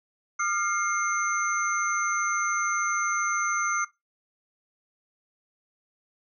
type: tone cluster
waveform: sine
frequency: 1205 / 1392 / 2132 / 6170 Hz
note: D6 / F6 / C7 / G8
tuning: +44 / -6 / +32 / -28 cents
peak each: -29 / -28 / -32 / -31 dBFS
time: 0.39-3.85 s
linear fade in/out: 10 ms
effects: noise-tail reverb RT60 0.2 s tail -18 dB re dry